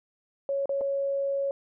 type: tone with dropouts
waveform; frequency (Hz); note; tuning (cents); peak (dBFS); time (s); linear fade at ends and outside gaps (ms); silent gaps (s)
sine; 554; C#5; -1; -25; 0.49-1.51; 1; 0.657-0.693 / 0.81-0.814
effects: none